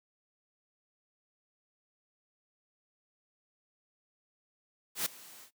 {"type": "noise with ADSR envelope", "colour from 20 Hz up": "white", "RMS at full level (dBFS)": -30, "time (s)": [4.95, 5.51], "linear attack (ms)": 110, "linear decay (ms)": 4, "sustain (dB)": -22, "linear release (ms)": 84, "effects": ["noise-tail reverb RT60 0.1 s tail -19 dB re dry", "high-pass 150 Hz 12 dB/octave"]}